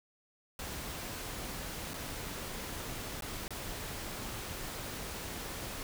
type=noise with dropouts; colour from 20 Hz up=pink; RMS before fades=-41 dBFS; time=0.59-5.83 s; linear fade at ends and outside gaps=1 ms; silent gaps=1.935-1.941 / 3.208-3.222 / 3.48-3.506 s; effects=none